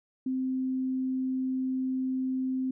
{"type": "tone", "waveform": "sine", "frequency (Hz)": 260, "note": "C4", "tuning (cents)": -11, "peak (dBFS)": -27, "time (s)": [0.26, 2.71], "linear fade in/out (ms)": 5, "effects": []}